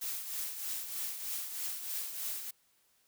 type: noise with tremolo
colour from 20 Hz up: blue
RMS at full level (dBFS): -36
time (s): 0.01-2.51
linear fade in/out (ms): 10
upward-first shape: triangle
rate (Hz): 3.2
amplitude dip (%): 60
effects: white hiss -71 dBFS RMS until 3.07 s